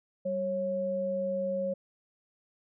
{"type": "tone pair together", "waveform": "sine", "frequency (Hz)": [193.75, 548], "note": ["G3", "C#5"], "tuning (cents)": [-20, -20], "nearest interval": "octave + tritone", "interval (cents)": 1800, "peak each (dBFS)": [-36, -29], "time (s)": [0.25, 1.74], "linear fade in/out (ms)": 10, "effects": []}